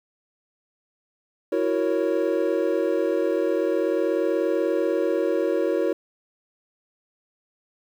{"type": "chord", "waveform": "triangle", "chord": "F# dominant seventh", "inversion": "third", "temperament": "equal", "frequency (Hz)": [329.6, 370, 466.2, 554.4], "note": ["E4", "F#4", "A#4", "C#5"], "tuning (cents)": [0, 0, 0, 0], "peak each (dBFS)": -24, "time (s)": [1.52, 5.93], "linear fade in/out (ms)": 5, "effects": ["9-bit"]}